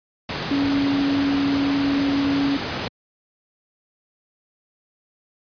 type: tone in noise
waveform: sine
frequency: 279.4 Hz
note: C#4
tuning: 14 cents sharp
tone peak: -18 dBFS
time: 0.51-2.57 s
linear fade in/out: 2 ms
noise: pink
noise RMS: -26 dBFS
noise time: 0.29-2.88 s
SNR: +5 dB
effects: high-pass 100 Hz 12 dB/octave + resampled to 11025 Hz